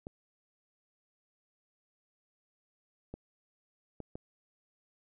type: clicks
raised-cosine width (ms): 2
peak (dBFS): -28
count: 4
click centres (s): 0.069 / 3.14 / 4.003 / 4.155
effects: none